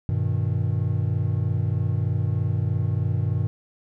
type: chord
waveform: triangle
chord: G augmented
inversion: none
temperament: equal with one note detuned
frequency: 98 / 121.21 / 155.56 Hz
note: G2 / B2 / D#3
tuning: 0 / -32 / 0 cents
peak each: -22 / -23 / -26 dBFS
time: 0.09-3.47 s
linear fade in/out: 0 ms
effects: none